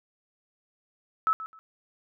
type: tone with echo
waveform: sine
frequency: 1303 Hz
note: E6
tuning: 20 cents flat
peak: -20 dBFS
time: 1.27-1.33 s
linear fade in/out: 0 ms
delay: 130 ms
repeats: 2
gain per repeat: -14 dB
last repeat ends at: 1.59 s
effects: none